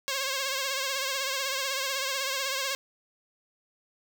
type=tone with vibrato; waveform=5% pulse; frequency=539 Hz; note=C#5; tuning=49 cents flat; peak=-17 dBFS; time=0.08-2.75 s; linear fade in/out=0 ms; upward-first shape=triangle; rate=16 Hz; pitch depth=75 cents each way; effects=none